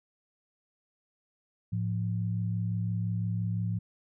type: tone pair together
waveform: sine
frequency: 108.73 / 174.61 Hz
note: A2 / F3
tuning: -20 / 0 cents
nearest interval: minor sixth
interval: 820 cents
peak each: -29 / -33 dBFS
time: 1.72-3.79 s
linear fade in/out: 10 ms
effects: none